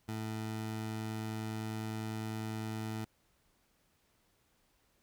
20% pulse tone, 109.8 Hz, A2, 3 cents flat, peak -32 dBFS, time 0.08-3.05 s, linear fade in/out 10 ms, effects pink hiss -73 dBFS RMS until 5.02 s

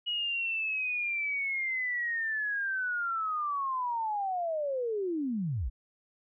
sine linear sweep, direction down, 2913 to 43.95 Hz, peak -29 dBFS, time 0.06-5.7 s, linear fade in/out 20 ms, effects none

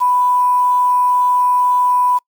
sine tone with quantisation, 991 Hz, B5, 6 cents sharp, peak -11 dBFS, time 0-2.19 s, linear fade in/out 20 ms, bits 6, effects noise-tail reverb RT60 0.1 s tail -26 dB re dry

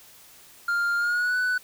triangle tone with pitch glide, 1400 to 1491.8 Hz, F6 to F#6, +4 to +14 cents, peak -20 dBFS, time 0.68-1.58 s, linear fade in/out 5 ms, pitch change +110 cents, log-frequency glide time 0.97-1.37 s, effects white hiss -51 dBFS RMS until 1.63 s

